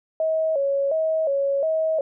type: tone with vibrato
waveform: sine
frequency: 595 Hz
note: D5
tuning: 22 cents sharp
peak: -19 dBFS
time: 0.2-2.01 s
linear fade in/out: 2 ms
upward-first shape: square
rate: 1.4 Hz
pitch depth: 120 cents each way
effects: none